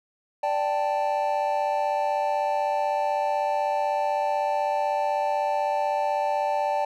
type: chord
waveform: triangle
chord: D suspended fourth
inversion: none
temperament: equal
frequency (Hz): 587.3 / 784 / 880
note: D5 / G5 / A5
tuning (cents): 0 / 0 / 0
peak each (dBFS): -25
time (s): 0.43-6.85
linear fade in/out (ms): 5
effects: none